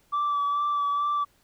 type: tone with vibrato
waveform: sine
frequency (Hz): 1158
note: D6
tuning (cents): -25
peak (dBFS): -21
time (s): 0.12-1.25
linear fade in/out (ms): 20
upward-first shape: sine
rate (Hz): 2.3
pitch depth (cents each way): 20
effects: tanh soft clip ceiling -21 dBFS + pink hiss -64 dBFS RMS until 1.43 s